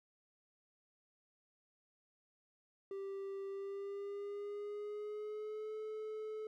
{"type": "tone with pitch glide", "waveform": "triangle", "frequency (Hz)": [392, 432.4], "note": ["G4", "A4"], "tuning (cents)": [0, -30], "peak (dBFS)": -39, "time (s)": [2.91, 6.47], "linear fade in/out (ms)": 2, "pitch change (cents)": 170, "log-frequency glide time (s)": [3.48, 5.74], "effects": []}